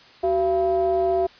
triangle ring-modulated tone, 152.1 Hz, D#3, 39 cents flat, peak -13 dBFS, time 0.23-1.27 s, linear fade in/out 10 ms, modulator 530 Hz, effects white hiss -49 dBFS RMS until 1.39 s + resampled to 11025 Hz

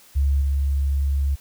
sine tone with level steps, 69.6 Hz, C#2, 8 cents sharp, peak -16 / -18 dBFS, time 0.15-1.36 s, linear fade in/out 20 ms, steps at 0.41 s, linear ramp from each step 5 ms, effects white hiss -51 dBFS RMS until 1.4 s

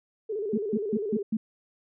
sine tone with vibrato, 418 Hz, G#4, 11 cents sharp, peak -28 dBFS, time 0.29-1.23 s, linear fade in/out 10 ms, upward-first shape square, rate 15 Hz, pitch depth 89 cents each way
sine tone bursts, 220 Hz, A3, in tune, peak -23 dBFS, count 5, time 0.53-1.37 s, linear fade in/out 5 ms, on 48 ms, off 150 ms
effects none

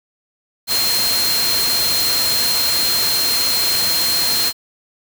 sine tone in noise, 4191 Hz, C8, 2 cents sharp, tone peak -17 dBFS, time 0.67-4.53 s, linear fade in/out 50 ms, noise white, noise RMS -20 dBFS, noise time 0.67-4.53 s, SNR 0 dB, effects none

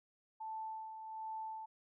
sine tone with tremolo, 880 Hz, A5, in tune, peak -40 dBFS, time 0.4-1.66 s, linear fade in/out 10 ms, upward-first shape sine, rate 1.3 Hz, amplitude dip 50%, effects none

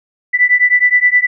sine beating tone pair, 1975.5 / 1985.1 Hz, B6 / B6, 0 / +8 cents, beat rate 9.6 Hz, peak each -11 dBFS, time 0.33-1.27 s, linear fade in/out 20 ms, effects none

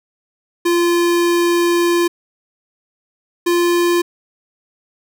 square tone pair in turn, 345.4 / 347.3 Hz, F4 / F4, -19 / -10 cents, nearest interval unison, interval 9 cents, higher second, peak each -13 dBFS, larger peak neither, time 0.65-2.08 / 3.46-4.02 s, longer first, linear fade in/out 10 ms, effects none

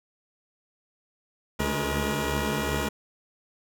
10% pulse tone cluster, 71 / 73.6 / 210.7 / 477.7 Hz, C#2 / D2 / G#3 / A#4, +42 / +4 / +25 / +42 cents, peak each -23 dBFS, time 1.59-2.89 s, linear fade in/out 10 ms, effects none

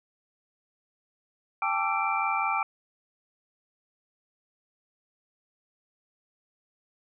sine tone cluster, 792 / 877 / 1167 / 1337 / 2351 Hz, G5 / A5 / D6 / E6 / D7, +18 / -6 / -11 / +24 / +1 cents, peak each -31 dBFS, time 1.62-2.63 s, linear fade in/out 2 ms, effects none

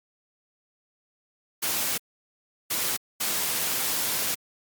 white noise bursts at uneven times, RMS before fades -27 dBFS, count 3, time 1.62-1.98 / 2.7-2.97 / 3.2-4.35 s, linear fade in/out 10 ms, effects high-pass 100 Hz 12 dB/octave + Opus 48 kbps

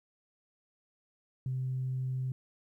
sine tone, 129.5 Hz, C3, 17 cents flat, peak -30 dBFS, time 1.46-2.32 s, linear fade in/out 2 ms, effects tanh soft clip ceiling -26 dBFS + 12-bit

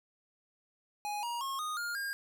square tone with pitch steps, 830.6 / 948.6 / 1083.4 / 1237.3 / 1413.1 / 1613.9 Hz, G#5 / A#5 / C#6 / D#6 / F6 / G6, 0 / +30 / -40 / -10 / +20 / +50 cents, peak -35 dBFS, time 1.05-2.13 s, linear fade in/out 0 ms, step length 180 ms, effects none

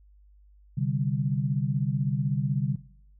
sine chord, C suspended second, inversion none, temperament equal, 130.81 / 146.83 / 196 Hz, C3 / D3 / G3, 0 / 0 / 0 cents, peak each -27 / -27 / -32 dBFS, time 0.77-2.76 s, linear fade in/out 10 ms, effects noise-tail reverb RT60 0.7 s tail -19 dB re dry + added 50 Hz sine -53 dBFS peak until 3.19 s

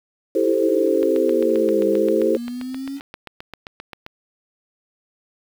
sine chord, A minor seventh, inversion second, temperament equal, 329.6 / 392 / 440 / 523.3 Hz, E4 / G4 / A4 / C5, 0 / 0 / 0 / 0 cents, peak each -21 dBFS, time 0.35-2.37 s, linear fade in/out 5 ms
sine exponential two-way sweep, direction down then up, 349.2 to 203.5 to 281.6 Hz, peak -26 dBFS, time 0.42-3.01 s, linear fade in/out 50 ms, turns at 1.87 s
click train, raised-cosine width 0.3 ms, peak -18 dBFS, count 24, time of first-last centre 1.03-4.064 s, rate 7.58 Hz
effects 7-bit

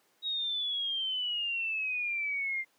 sine exponential sweep, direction down, 3813 to 2093 Hz, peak -30 dBFS, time 0.22-2.65 s, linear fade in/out 50 ms, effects pink hiss -69 dBFS RMS until 2.78 s + high-pass 300 Hz 12 dB/octave

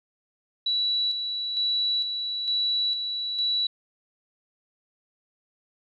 sine tone with tremolo, 3932 Hz, B7, 8 cents flat, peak -22 dBFS, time 0.66-3.67 s, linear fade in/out 5 ms, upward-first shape square, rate 1.1 Hz, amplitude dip 45%, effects none

